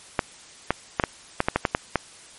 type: clicks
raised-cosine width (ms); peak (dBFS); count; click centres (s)
0.5; -4; 10; 0.192 / 0.706 / 0.998 / 1.038 / 1.404 / 1.485 / 1.56 / 1.652 / 1.749 / 1.957
effects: white hiss -47 dBFS RMS until 2.38 s + MP3 48 kbps